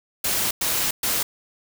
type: noise bursts at uneven times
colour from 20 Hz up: white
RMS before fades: -23 dBFS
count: 3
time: 0.24-0.51 / 0.61-0.91 / 1.03-1.23 s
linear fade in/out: 5 ms
effects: none